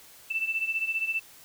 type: beating tone pair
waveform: sine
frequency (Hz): 2653 / 2668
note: E7 / E7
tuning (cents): +10 / +20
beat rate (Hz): 15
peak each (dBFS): -28 / -32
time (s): 0.3-1.2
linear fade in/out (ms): 10
effects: white hiss -52 dBFS RMS until 1.44 s